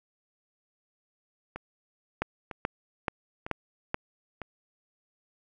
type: two click trains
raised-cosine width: 0.5 ms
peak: -12 / -22 dBFS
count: 5 / 4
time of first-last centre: 2.22-3.944 / 1.56-4.417 s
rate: 2.32 / 1.05 Hz
effects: none